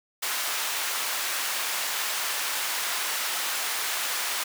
pink high-pass noise, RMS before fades -29 dBFS, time 0.22-4.44 s, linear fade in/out 10 ms, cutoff 1100 Hz, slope 12 dB/octave, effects none

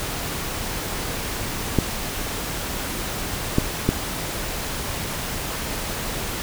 clicks, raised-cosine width 3 ms, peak -3 dBFS, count 3, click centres 1.787 / 3.584 / 3.89 s, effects pink hiss -28 dBFS RMS until 6.42 s

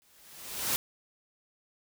white noise with exponential growth, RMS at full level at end -27 dBFS, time 0.02-0.76 s, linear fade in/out 0 ms, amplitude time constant 160 ms, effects none

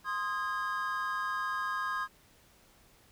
triangle chord, Ab major, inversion first, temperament equal with one note detuned, 1046.5 / 1244.5 / 1632.7 Hz, C6 / Eb6 / Ab6, 0 / 0 / -30 cents, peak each -34 dBFS, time 0.04-2.08 s, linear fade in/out 50 ms, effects pink hiss -62 dBFS RMS until 3.11 s

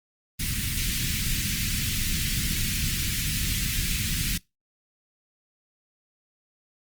pink band-stop noise, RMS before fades -27 dBFS, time 0.39-4.38 s, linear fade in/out 10 ms, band 220 to 2000 Hz, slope 24 dB/octave, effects noise-tail reverb RT60 0.2 s tail -23 dB re dry + Opus 24 kbps

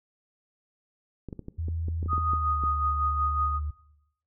clicks, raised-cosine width 3 ms, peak -24 dBFS, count 12, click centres 1.287 / 1.328 / 1.393 / 1.484 / 1.684 / 1.884 / 2.029 / 2.06 / 2.132 / 2.18 / 2.335 / 2.637 s
sine tone with pitch glide, 82.41 to 74.7 Hz, E2 to D2, 0 to +30 cents, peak -28 dBFS, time 1.58-3.71 s, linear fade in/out 10 ms, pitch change -170 cents, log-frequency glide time 2.21-2.64 s
sine tone with tremolo, 1243 Hz, D#6, 2 cents flat, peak -23 dBFS, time 2.08-3.6 s, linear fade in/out 50 ms, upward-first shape sine, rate 5.4 Hz, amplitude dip 55%
effects noise-tail reverb RT60 0.9 s tail -19 dB re dry

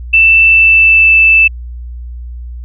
sine tone with pitch glide, 2659 to 2641 Hz, E7 to E7, +14 to +3 cents, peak -3 dBFS, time 0.13-1.48 s, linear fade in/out 10 ms, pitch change -11 cents, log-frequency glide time 0.44-1.12 s, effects added 60 Hz sine -22 dBFS peak until 2.64 s

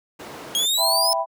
brown noise, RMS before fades -25 dBFS, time 0.19-0.66 s, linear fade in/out 10 ms
sawtooth exponential sweep, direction up, 3239 to 5274 Hz, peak -16 dBFS, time 0.55-1.13 s, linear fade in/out 0 ms
sine chord, E minor, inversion none, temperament equal, 659.3 / 784 / 987.8 Hz, E5 / G5 / B5, 0 / 0 / 0 cents, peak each -23 / -26 / -24 dBFS, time 0.77-1.26 s, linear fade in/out 50 ms
effects high-pass 400 Hz 12 dB/octave

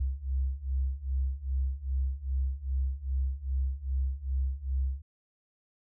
sine beating tone pair, 65 / 67.5 Hz, C2 / C#2, -11 / -45 cents, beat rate 2.5 Hz, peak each -32 / -30 dBFS, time 0-5.02 s, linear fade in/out 10 ms, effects none

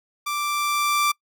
sawtooth tone with level ramp, 1174.7 Hz, D6, in tune, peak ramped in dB -21 to -14 dBFS, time 0.26-1.12 s, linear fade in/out 10 ms, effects noise-tail reverb RT60 0.1 s tail -25 dB re dry

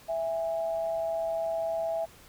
sine tone pair together, 659.3 / 818.6 Hz, E5 / G#5, 0 / -25 cents, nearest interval major third, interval 375 cents, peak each -28 / -37 dBFS, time 0.08-2.06 s, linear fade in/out 20 ms, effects pink hiss -54 dBFS RMS until 2.28 s

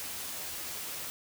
white noise with comb filter, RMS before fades -39 dBFS, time 0-1.1 s, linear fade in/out 0 ms, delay 12 ms, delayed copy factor +0.55, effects none

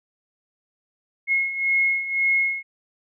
sine beating tone pair, 2164 / 2165.9 Hz, C#7 / C#7, -42 / -41 cents, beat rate 1.9 Hz, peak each -25 / -20 dBFS, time 1.27-2.63 s, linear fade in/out 50 ms, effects none

